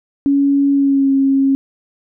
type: tone with pitch glide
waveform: sine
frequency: 279.9 to 271.8 Hz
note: C#4 to C#4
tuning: +17 to -34 cents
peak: -10 dBFS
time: 0.26-1.55 s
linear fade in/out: 0 ms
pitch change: -51 cents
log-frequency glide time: 0.72-1.12 s
effects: none